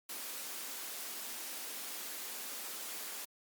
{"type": "high-pass noise", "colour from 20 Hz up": "white", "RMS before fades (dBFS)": -43, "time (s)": [0.09, 3.25], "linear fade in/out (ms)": 5, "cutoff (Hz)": 210, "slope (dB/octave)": 48, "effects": ["Opus 48 kbps"]}